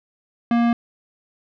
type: tone with tanh clipping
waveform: sine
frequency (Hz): 235.3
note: A#3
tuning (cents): +16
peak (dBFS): -17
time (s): 0.51-0.73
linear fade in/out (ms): 2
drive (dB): 18
effects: none